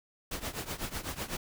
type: noise with tremolo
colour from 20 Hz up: pink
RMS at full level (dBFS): -34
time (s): 0.31-1.37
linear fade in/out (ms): 5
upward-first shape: triangle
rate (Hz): 8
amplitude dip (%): 90
effects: none